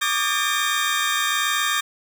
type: tone cluster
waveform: 30% pulse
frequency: 1155 / 1216 / 1612 / 1800 / 3687 Hz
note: D6 / D#6 / G6 / A6 / A#7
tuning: -29 / -40 / +48 / +39 / -20 cents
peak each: -24 dBFS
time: 0.01-1.81 s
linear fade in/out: 10 ms
effects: none